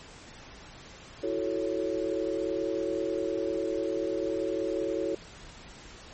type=chord; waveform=sine; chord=F# minor seventh; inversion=third; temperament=equal; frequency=329.6 / 370 / 440 / 554.4 Hz; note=E4 / F#4 / A4 / C#5; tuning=0 / 0 / 0 / 0 cents; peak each=-33 dBFS; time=1.23-5.15 s; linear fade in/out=5 ms; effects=pink hiss -48 dBFS RMS until 6.13 s + MP3 32 kbps